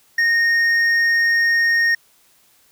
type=tone with hard clipping; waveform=sine; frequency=1851 Hz; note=A#6; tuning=13 cents flat; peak=-15 dBFS; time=0.18-1.95 s; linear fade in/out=5 ms; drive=5 dB; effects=white hiss -56 dBFS RMS until 2.71 s